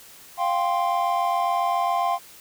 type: chord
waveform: triangle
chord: F suspended second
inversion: none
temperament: just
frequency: 698.5 / 785.8 / 1047.7 Hz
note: F5 / G5 / C6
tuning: 0 / +4 / +2 cents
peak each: -22 / -24 / -23 dBFS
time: 0.37-2.19 s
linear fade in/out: 50 ms
effects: white hiss -47 dBFS RMS until 2.4 s